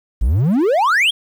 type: exponential sweep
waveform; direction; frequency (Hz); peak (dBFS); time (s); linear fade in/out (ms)
triangle; up; 47.88 to 3403; -10; 0.21-1.11; 10
effects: 8-bit